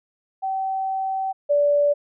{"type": "tone pair in turn", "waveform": "sine", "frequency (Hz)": [768, 579.9], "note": ["G5", "D5"], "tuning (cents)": [-36, -22], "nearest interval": "perfect fourth", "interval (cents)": 486, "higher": "first", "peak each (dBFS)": [-22, -15], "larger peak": "second", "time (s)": [[0.42, 1.33], [1.49, 1.94]], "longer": "first", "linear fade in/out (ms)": 20, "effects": []}